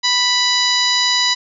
harmonic tone, 987.8 Hz, B5, in tune, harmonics 1 / 2 / 3 / 4 / 5 / 6 / 7, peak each -23 / -21 / -24 / -17 / -19 / -27 / -27 dBFS, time 0.03-1.35 s, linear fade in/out 20 ms, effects none

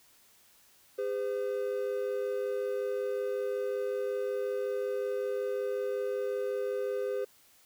triangle tone pair together, 405.7 / 511.1 Hz, G#4 / C5, -41 / -41 cents, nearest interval major third, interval 400 cents, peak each -31 / -31 dBFS, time 0.98-7.25 s, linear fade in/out 10 ms, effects white hiss -62 dBFS RMS until 7.65 s

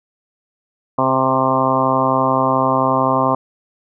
harmonic tone with a mistuned harmonic, 131.5 Hz, C3, 9 cents sharp, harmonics 1 / 2 / 3 / 4 / 5 / 6 / 7 / 8 / 9, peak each -25 / -21 / -27 / -22 / -21 / -23 / -22 / -18 / -24 dBFS, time 0.98-3.35 s, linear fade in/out 5 ms, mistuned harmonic 3, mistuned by +19 cents, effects none

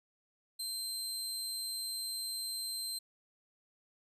25% pulse tone, 4130 Hz, C8, 23 cents flat, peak -32 dBFS, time 0.59-2.99 s, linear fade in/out 10 ms, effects none

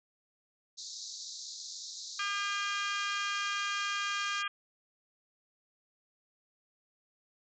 pink band-pass noise, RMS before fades -44 dBFS, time 0.77-4.43 s, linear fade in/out 20 ms, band 3800 to 7100 Hz, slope 96 dB/octave
harmonic tone, 403.1 Hz, G4, 48 cents sharp, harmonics 3 / 4 / 5 / 6 / 7 / 8, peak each -36 / -37 / -46 / -39 / -45 / -40 dBFS, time 2.19-4.48 s, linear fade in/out 5 ms
effects none

